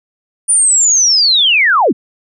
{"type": "linear sweep", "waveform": "sine", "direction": "down", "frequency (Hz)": [9490, 149.7], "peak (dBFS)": -7, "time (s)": [0.48, 1.93], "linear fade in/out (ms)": 20, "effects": []}